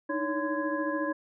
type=tone cluster; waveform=sine; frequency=304.7 / 318.6 / 561 / 1026 / 1662 Hz; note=D#4 / D#4 / C#5 / C6 / G#6; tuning=-36 / +41 / +21 / -34 / +1 cents; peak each=-32 / -36 / -33 / -35 / -36 dBFS; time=0.09-1.13 s; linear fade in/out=10 ms; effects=none